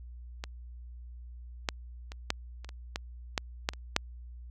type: clicks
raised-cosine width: 0.2 ms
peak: -19 / -10 / -25 / -10 / -28 / -27 / -15 / -10 / -9 / -27 / -6 dBFS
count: 11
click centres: 0.439 / 1.688 / 2.119 / 2.304 / 2.646 / 2.691 / 2.959 / 3.378 / 3.689 / 3.735 / 3.964 s
effects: added 60 Hz sine -43 dBFS peak until 4.5 s